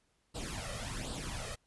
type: noise with flanger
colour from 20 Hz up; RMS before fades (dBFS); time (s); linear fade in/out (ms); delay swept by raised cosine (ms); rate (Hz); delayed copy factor
pink; -40; 0.34-1.56; 20; 0.23 to 1.63; 1.3; +0.7
effects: pink hiss -75 dBFS RMS until 1.66 s + resampled to 24000 Hz